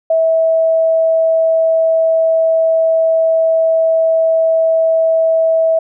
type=tone; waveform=sine; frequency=650 Hz; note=E5; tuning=24 cents flat; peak=-9 dBFS; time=0.1-5.79 s; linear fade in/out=5 ms; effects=none